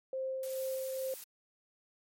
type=tone with tremolo; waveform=sine; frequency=526 Hz; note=C5; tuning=9 cents sharp; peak=-33 dBFS; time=0.13-1.14 s; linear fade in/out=2 ms; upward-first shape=sine; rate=2.3 Hz; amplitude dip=25%
type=noise; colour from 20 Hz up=blue; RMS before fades=-46 dBFS; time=0.43-1.24 s; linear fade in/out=2 ms
effects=MP3 64 kbps